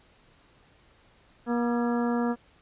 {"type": "harmonic tone with a mistuned harmonic", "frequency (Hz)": 238.6, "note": "A#3", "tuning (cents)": 41, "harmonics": [1, 2, 3, 4, 5, 6, 7], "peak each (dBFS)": [-25, -31, -35, -37, -39, -41, -42], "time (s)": [1.46, 2.36], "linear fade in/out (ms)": 50, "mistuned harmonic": 6, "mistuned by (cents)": -78, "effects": ["pink hiss -60 dBFS RMS until 2.61 s", "resampled to 8000 Hz"]}